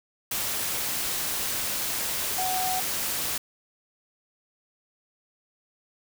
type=tone in noise; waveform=sine; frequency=745 Hz; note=F#5; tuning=12 cents sharp; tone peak=-27 dBFS; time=2.38-2.8 s; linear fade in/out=5 ms; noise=white; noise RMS=-29 dBFS; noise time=0.31-3.38 s; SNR=-1 dB; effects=none